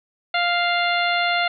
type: harmonic tone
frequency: 698.5 Hz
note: F5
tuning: in tune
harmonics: 1 / 2 / 3 / 4 / 5 / 6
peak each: -22 / -24 / -24 / -28 / -29 / -31 dBFS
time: 0.34-1.48 s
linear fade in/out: 5 ms
effects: none